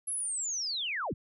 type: linear sweep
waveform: sine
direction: down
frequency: 11175 to 34.13 Hz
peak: -31 dBFS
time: 0.07-1.14 s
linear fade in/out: 10 ms
effects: none